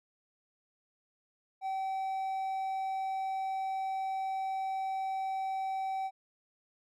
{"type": "tone", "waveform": "triangle", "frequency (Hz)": 768, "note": "G5", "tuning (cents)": -36, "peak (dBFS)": -30, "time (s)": [1.61, 6.11], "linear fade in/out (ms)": 50, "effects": []}